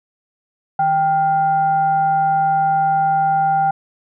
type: tone with frequency modulation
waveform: sine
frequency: 785 Hz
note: G5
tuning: 2 cents sharp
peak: -13 dBFS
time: 0.79-3.71 s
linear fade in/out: 5 ms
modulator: 627 Hz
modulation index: 0.36
effects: none